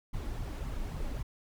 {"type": "noise with flanger", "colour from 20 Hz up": "brown", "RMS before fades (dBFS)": -36, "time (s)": [0.13, 1.23], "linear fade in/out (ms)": 10, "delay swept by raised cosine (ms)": [0.93, 3.63], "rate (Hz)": 3.7, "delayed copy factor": 0.55, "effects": []}